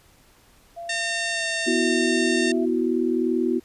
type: tone with pitch glide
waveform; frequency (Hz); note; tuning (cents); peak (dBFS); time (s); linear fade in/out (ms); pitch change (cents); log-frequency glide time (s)
sine; 683 to 662.8; F5 to E5; -39 to +9; -32; 0.76-2.66; 20; -52; 1.32-1.43
type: harmonic tone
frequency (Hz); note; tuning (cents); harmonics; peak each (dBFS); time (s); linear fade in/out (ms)
909; A#5; -44; 2 / 3 / 4 / 5 / 6 / 7 / 8 / 9 / 10; -27 / -31 / -33 / -35 / -37 / -38 / -39 / -40 / -41; 0.89-2.52; 5
type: chord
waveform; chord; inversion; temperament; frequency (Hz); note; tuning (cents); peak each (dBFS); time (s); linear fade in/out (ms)
sine; B suspended fourth; none; equal; 246.9 / 329.6 / 370; B3 / E4 / F#4; 0 / 0 / 0; -24; 1.66-3.6; 20
effects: pink hiss -56 dBFS RMS until 3.64 s + resampled to 32000 Hz